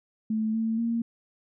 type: tone with pitch steps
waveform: sine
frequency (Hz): 218.7 / 224 / 231.6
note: A3 / A3 / A#3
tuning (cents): -10 / +31 / -11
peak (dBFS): -24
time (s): 0.3-1.02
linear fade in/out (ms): 5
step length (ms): 240
effects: none